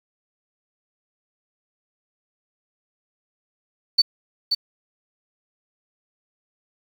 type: tone with echo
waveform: sine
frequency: 4513 Hz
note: C#8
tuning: 30 cents sharp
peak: -11 dBFS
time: 3.98-4.02 s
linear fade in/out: 10 ms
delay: 530 ms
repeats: 1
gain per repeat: -6 dB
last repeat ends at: 4.55 s
effects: 7-bit